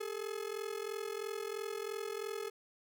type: ring-modulated tone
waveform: 45% pulse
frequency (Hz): 425.6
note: G#4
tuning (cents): +42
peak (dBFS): -35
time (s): 0-2.5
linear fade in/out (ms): 10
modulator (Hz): 21.5
effects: none